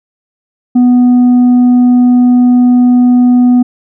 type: tone with tanh clipping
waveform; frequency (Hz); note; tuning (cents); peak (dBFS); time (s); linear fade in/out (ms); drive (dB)
sine; 246.9; B3; 0; -4; 0.75-3.63; 10; 3
effects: none